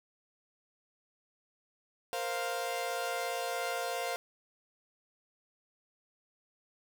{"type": "chord", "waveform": "sawtooth", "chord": "Bb suspended second", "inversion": "none", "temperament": "equal", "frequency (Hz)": [466.2, 523.3, 698.5], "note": ["Bb4", "C5", "F5"], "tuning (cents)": [0, 0, 0], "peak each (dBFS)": [-36, -34, -32], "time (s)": [2.13, 4.16], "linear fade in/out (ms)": 0, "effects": []}